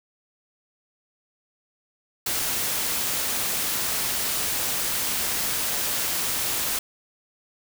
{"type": "noise", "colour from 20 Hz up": "white", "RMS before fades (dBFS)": -26, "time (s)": [2.26, 6.79], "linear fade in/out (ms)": 5, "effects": []}